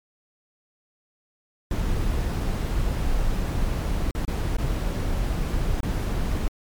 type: noise with dropouts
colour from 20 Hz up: brown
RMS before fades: -24 dBFS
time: 1.71-6.48 s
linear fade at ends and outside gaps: 1 ms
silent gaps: 4.11-4.15 / 4.251-4.279 / 4.568-4.584 / 5.805-5.831 s
effects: MP3 96 kbps